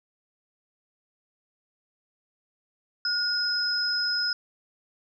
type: tone pair together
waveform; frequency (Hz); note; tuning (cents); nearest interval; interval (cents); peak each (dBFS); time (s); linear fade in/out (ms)
sine; 1441 / 5109; F#6 / D#8; -46 / +45; octave + minor seventh; 2191; -29 / -25; 3.05-4.33; 2
effects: none